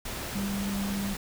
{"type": "tone in noise", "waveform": "sine", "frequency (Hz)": 198.9, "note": "G3", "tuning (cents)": 25, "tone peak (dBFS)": -29, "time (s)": [0.35, 1.14], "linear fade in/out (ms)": 5, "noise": "pink", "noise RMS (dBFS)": -36, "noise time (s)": [0.05, 1.17], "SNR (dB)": 4, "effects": []}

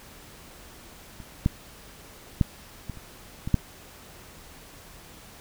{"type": "clicks", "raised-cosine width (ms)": 5, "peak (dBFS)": [-29, -8, -7, -21, -30, -18, -6], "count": 7, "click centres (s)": [1.202, 1.461, 2.412, 2.897, 2.973, 3.475, 3.543], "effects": ["pink hiss -48 dBFS RMS until 5.4 s"]}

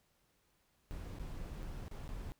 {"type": "noise with dropouts", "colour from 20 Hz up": "brown", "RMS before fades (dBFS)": -44, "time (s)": [0.91, 2.32], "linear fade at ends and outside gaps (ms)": 0, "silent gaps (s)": [[1.187, 1.195], [1.624, 1.63], [1.881, 1.913], [2.077, 2.091]], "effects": ["pink hiss -75 dBFS RMS until 2.39 s"]}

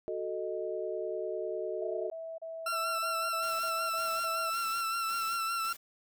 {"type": "chord", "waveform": "sine", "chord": "D# diminished", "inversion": "first", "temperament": "equal", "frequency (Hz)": [370, 440, 622.3], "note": ["F#4", "A4", "D#5"], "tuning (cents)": [0, 0, 0], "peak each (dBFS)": -37, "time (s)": [0.08, 2.1], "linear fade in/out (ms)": 0}
{"type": "tone bursts", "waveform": "sine", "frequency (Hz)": 653, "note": "E5", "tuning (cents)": -17, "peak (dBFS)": -38, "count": 9, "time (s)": [1.81, 4.504], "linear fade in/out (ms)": 10, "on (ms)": 270, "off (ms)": 33}
{"type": "tone with vibrato", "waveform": "40% pulse", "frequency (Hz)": 1348, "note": "E6", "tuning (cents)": 38, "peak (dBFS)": -30, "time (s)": [2.66, 5.73], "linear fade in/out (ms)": 5, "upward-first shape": "sine", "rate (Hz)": 5.3, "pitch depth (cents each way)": 34}
{"type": "noise with tremolo", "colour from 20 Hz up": "white", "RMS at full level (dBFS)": -48, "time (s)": [3.42, 5.77], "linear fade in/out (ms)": 10, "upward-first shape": "square", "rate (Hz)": 1.8, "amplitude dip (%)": 50}
{"effects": []}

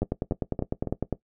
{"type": "two click trains", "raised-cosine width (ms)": 2, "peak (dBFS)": [-15, -12], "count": [4, 12], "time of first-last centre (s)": [[0.03, 0.873], [0.02, 1.127]], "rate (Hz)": [3.56, 9.94], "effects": ["noise-tail reverb RT60 0.1 s tail -17 dB re dry"]}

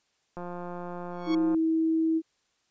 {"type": "click train", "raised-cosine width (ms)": 1, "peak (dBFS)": -25, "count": 208, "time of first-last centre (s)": [0.37, 1.546], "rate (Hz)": 176}
{"type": "tone with exponential growth", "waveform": "15% pulse", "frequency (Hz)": 1110, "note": "C#6", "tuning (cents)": 2, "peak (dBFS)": -27, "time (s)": [1.1, 1.35], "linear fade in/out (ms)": 5, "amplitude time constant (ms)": 53}
{"type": "tone", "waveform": "sine", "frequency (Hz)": 322.6, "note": "E4", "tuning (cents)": -37, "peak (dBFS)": -22, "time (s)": [1.26, 2.22], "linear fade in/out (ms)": 50}
{"effects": ["white hiss -72 dBFS RMS until 2.7 s", "resampled to 16000 Hz"]}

